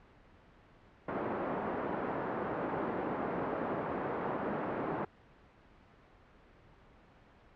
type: band-pass noise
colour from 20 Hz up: pink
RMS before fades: -36 dBFS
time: 1.08-5.05 s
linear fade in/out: 5 ms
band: 240 to 1200 Hz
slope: 12 dB/octave
effects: pink hiss -60 dBFS RMS until 7.55 s + low-pass 2000 Hz 12 dB/octave